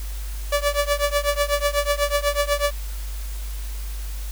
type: tone with tremolo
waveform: sawtooth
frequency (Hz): 578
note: D5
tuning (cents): -28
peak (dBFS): -12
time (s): 0.52-2.71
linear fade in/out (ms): 5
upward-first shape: triangle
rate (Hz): 8.1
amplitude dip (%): 100
effects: added 50 Hz sine -27 dBFS peak until 4.31 s + white hiss -41 dBFS RMS until 4.31 s